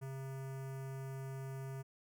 square tone with notch filter, 134.2 Hz, C3, 44 cents sharp, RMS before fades -44 dBFS, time 0.01-1.83 s, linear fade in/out 20 ms, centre 3800 Hz, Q 0.71, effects none

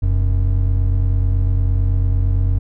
triangle tone pair together, 43.58 / 92.5 Hz, F1 / F#2, -3 / 0 cents, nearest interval octave + minor second, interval 1303 cents, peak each -14 dBFS, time 0.02-2.59 s, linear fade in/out 10 ms, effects none

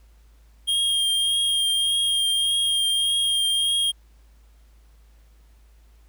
square tone with vibrato, 3227 Hz, G7, 50 cents sharp, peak -20 dBFS, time 0.67-3.92 s, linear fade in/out 20 ms, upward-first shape triangle, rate 1.7 Hz, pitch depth 22 cents each way, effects added 54 Hz sine -50 dBFS peak until 6.08 s + pink hiss -64 dBFS RMS until 6.08 s

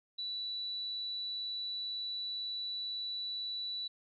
sine tone, 3951 Hz, B7, in tune, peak -36 dBFS, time 0.18-3.88 s, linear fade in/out 10 ms, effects none

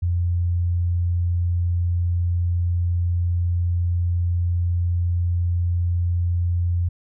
sine tone, 87.2 Hz, F2, 2 cents flat, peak -18 dBFS, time 0.02-6.89 s, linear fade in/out 10 ms, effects none

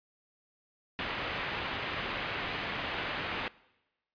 white low-pass noise, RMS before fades -36 dBFS, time 0.99-3.48 s, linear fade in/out 0 ms, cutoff 3000 Hz, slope 24 dB/octave, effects noise-tail reverb RT60 1.0 s tail -22 dB re dry + resampled to 11025 Hz

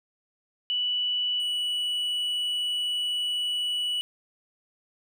sine / triangle tone pair in turn, 2960 / 2948 Hz, F#7 / F#7, 0 / -7 cents, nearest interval unison, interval 7 cents, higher first, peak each -24 dBFS, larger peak neither, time 0.7-1.4 / 1.4-4.01 s, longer second, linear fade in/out 0 ms, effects none

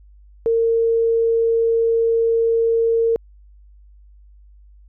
sine tone, 457.6 Hz, A#4, 32 cents flat, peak -14 dBFS, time 0.46-3.16 s, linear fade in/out 0 ms, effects added 50 Hz sine -44 dBFS peak until 4.88 s

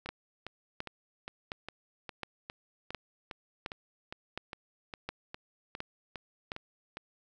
two click trains, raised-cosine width 0.3 ms, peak -24 / -20 dBFS, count 18 / 10, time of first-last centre 0.06-6.971 / 0.09-6.519 s, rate 2.46 / 1.4 Hz, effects none

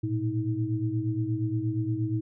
sine tone cluster, 111 / 119.5 / 318 Hz, A2 / A#2 / D#4, +16 / +43 / +38 cents, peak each -30 dBFS, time 0.03-2.21 s, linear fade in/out 10 ms, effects none

